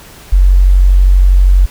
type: tone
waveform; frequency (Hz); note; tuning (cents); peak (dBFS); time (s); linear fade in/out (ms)
sine; 46.25; F#1; 0; -3; 0.32-1.66; 10
effects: pink hiss -36 dBFS RMS until 1.7 s